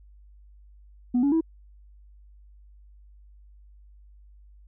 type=tone with pitch steps; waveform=sine; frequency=246.1 / 282.7 / 324.7 Hz; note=B3 / C#4 / E4; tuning=-6 / +34 / -26 cents; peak=-17 dBFS; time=1.14-1.41 s; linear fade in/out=10 ms; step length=90 ms; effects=tanh soft clip ceiling -17 dBFS + added 50 Hz sine -49 dBFS peak until 4.67 s